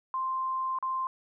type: tone with dropouts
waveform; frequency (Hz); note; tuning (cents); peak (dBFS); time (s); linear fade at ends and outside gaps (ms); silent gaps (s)
sine; 1046.5; C6; 0; -28; 0.14-1.07; 1; 0.787-0.826
effects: none